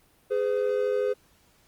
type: tone pair together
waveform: triangle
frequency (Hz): 415.3 / 508.5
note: G#4 / C5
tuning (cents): 0 / -50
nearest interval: major third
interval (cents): 350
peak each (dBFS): -24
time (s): 0.3-1.14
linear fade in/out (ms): 20
effects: pink hiss -62 dBFS RMS until 1.67 s + Opus 32 kbps